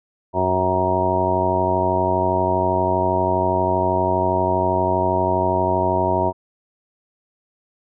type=harmonic tone with a mistuned harmonic; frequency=92.5 Hz; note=F#2; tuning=in tune; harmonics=1 / 2 / 3 / 4 / 5 / 6 / 7 / 8 / 9 / 10; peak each=-26 / -29 / -29 / -24 / -32 / -29 / -22 / -29 / -33 / -21 dBFS; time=0.33-6.33 s; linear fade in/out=50 ms; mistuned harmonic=10; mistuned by=+26 cents; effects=none